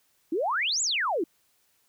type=exponential two-way sweep; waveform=sine; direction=up then down; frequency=296.1 to 7902 to 296.1 Hz; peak=-24 dBFS; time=0.32-1.24 s; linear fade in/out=5 ms; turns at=0.82 s; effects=white hiss -68 dBFS RMS until 1.88 s